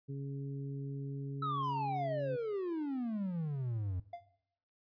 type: harmonic tone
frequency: 138.8 Hz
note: C#3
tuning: 3 cents sharp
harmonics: 1 / 2 / 3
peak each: -38 / -46 / -49 dBFS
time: 0.08-2.37 s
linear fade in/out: 20 ms
type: exponential sweep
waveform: triangle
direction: down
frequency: 1318.5 to 87.31 Hz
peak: -32 dBFS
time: 1.42-4 s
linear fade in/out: 5 ms
type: tone with exponential decay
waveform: triangle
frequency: 695 Hz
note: F5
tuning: 9 cents flat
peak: -36 dBFS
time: 4.13-4.29 s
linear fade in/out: 5 ms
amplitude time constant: 34 ms
effects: noise-tail reverb RT60 0.8 s tail -18 dB re dry + resampled to 11025 Hz